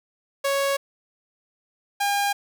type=tone pair in turn; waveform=sawtooth; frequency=554.4 / 807.1 Hz; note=C#5 / G#5; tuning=0 / -50 cents; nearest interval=perfect fifth; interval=650 cents; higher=second; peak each=-17 dBFS; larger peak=neither; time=0.44-0.77 / 2-2.33 s; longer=neither; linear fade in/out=10 ms; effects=none